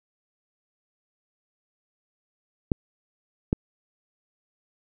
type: clicks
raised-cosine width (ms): 3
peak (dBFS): -8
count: 2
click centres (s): 2.718 / 3.529
effects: none